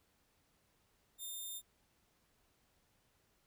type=tone; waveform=5% pulse; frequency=3622 Hz; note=A7; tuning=49 cents sharp; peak=-35 dBFS; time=1.18-1.62 s; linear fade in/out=50 ms; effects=pink hiss -75 dBFS RMS until 3.46 s